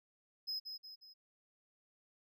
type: tone with echo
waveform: triangle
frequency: 5090 Hz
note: D#8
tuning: 39 cents sharp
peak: -36 dBFS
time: 0.47-0.6 s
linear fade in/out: 20 ms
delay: 180 ms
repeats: 3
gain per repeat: -6 dB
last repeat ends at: 1.14 s
effects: none